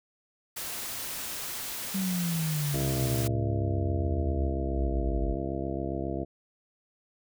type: noise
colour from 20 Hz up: white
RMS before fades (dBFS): -36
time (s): 0.56-3.28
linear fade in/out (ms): 10
type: exponential sweep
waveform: sine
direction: down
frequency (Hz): 194.8 to 50.6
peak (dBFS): -27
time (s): 1.94-5.35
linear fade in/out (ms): 10
type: harmonic tone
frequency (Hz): 67.4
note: C#2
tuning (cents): -48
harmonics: 1 / 2 / 3 / 4 / 5 / 6 / 7 / 9 / 10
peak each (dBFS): -37 / -38 / -40 / -38 / -35 / -40 / -41 / -41 / -39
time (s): 2.73-6.25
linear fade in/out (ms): 20
effects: none